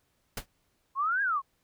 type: noise with exponential decay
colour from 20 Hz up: pink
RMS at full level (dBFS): -28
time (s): 0.37-0.46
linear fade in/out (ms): 5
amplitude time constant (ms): 19
type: exponential two-way sweep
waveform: sine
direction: up then down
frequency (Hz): 1046.5 to 1661.2 to 1046.5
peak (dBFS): -25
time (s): 0.95-1.42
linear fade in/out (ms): 50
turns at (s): 1.22
effects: pink hiss -73 dBFS RMS until 1.63 s